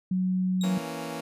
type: tone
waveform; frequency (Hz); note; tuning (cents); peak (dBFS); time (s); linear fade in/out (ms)
sine; 185; F#3; 0; -23; 0.11-0.78; 5
type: tone with exponential decay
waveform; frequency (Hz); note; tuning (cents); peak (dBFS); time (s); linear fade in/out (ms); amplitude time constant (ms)
30% pulse; 3787; A#7; +27; -31; 0.61-0.93; 2; 68
type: chord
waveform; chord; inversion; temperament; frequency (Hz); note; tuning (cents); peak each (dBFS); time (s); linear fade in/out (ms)
15% pulse; A# diminished; second; equal; 164.81 / 233.1 / 277.2; E3 / A#3 / C#4; 0 / 0 / 0; -31; 0.63-1.21; 10
effects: resampled to 32000 Hz